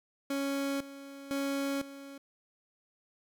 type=tone with tremolo; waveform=30% pulse; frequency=277.2 Hz; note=C#4; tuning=in tune; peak=-28 dBFS; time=0.3-2.18 s; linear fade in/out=5 ms; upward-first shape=square; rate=0.99 Hz; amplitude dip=80%; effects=none